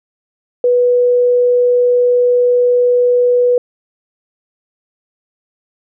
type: tone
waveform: sine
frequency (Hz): 490.7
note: B4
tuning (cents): -11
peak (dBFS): -8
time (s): 0.64-3.58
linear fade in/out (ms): 2
effects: none